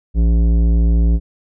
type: tone with tanh clipping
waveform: sine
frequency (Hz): 56.8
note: A#1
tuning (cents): -44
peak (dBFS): -12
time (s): 0.14-1.2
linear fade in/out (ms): 50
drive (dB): 13
effects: none